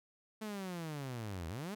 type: linear two-way sweep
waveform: sawtooth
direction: down then up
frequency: 220 to 77.5 to 220 Hz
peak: -36 dBFS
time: 0.41-1.75 s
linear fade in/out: 10 ms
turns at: 1.48 s
effects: none